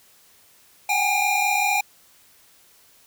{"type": "tone cluster", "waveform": "square", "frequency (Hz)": [749, 779, 824, 2403], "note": ["F#5", "G5", "G#5", "D7"], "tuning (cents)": [21, -11, -14, 39], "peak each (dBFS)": [-29, -29, -24, -23], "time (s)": [0.89, 1.81], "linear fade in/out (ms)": 5, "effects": ["white hiss -55 dBFS RMS until 3.06 s"]}